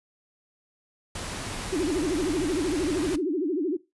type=noise; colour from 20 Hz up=pink; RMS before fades=-34 dBFS; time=1.15-3.16 s; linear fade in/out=5 ms
type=tone with vibrato; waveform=sine; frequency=329.6 Hz; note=E4; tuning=in tune; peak=-23 dBFS; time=1.72-3.77 s; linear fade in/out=10 ms; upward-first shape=sine; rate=13 Hz; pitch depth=260 cents each way
effects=noise-tail reverb RT60 0.2 s tail -17 dB re dry + resampled to 24000 Hz